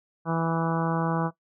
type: harmonic tone with a mistuned harmonic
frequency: 164.81 Hz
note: E3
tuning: in tune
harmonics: 1 / 2 / 3 / 4 / 5 / 6 / 7 / 8 / 9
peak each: -26 / -32 / -33 / -34 / -33 / -35 / -34 / -39 / -38 dBFS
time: 0.25-1.31 s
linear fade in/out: 50 ms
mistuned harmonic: 8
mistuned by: -26 cents
effects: noise-tail reverb RT60 0.1 s tail -17 dB re dry